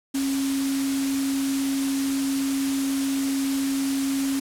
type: tone in noise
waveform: sine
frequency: 272.6 Hz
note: C#4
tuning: 29 cents flat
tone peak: -22 dBFS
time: 0.14-4.4 s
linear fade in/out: 10 ms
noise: white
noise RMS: -32 dBFS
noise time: 0.14-4.4 s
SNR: +7 dB
effects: low-pass 11000 Hz 12 dB/octave